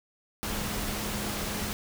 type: tone in noise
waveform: sine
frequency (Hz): 207.7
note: G#3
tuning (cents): 0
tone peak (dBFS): -38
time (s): 0.43-1.73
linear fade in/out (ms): 0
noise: pink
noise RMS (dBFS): -33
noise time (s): 0.43-1.73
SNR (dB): -8
effects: none